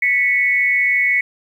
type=tone pair together; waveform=sine; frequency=1968.5 / 2214 Hz; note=B6 / C#7; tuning=-6 / -3 cents; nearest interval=major second; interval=203 cents; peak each=-17 / -15 dBFS; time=0.02-1.21 s; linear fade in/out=5 ms; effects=8-bit